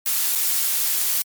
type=noise with dropouts; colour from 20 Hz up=blue; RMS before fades=-21 dBFS; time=0.06-1.22 s; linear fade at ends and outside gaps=1 ms; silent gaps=0.352-0.356 s; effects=MP3 96 kbps